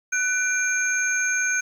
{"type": "tone cluster", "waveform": "sine", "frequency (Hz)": [1498, 2375, 6420], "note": ["F#6", "D7", "G8"], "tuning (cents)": [21, 19, 40], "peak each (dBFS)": [-23, -28, -25], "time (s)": [0.12, 1.61], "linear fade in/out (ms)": 10, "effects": ["8-bit"]}